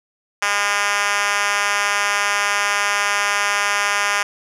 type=tone with high-pass filter; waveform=5% pulse; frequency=203.5 Hz; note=G#3; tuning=35 cents flat; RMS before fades=-19 dBFS; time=0.42-4.23 s; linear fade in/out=5 ms; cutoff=1000 Hz; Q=0.82; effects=low-pass 9000 Hz 12 dB/octave